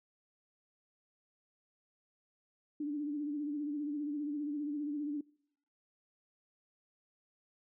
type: tone with vibrato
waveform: sine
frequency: 293.7 Hz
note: D4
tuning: in tune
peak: -34 dBFS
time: 2.8-5.21 s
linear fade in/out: 5 ms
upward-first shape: sine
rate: 15 Hz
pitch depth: 54 cents each way
effects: noise-tail reverb RT60 0.7 s tail -25 dB re dry